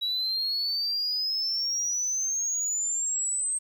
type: exponential sweep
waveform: sine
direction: up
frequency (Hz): 3882 to 8372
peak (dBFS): -24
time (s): 0.01-3.59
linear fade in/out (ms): 20
effects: tanh soft clip ceiling -23 dBFS + 10-bit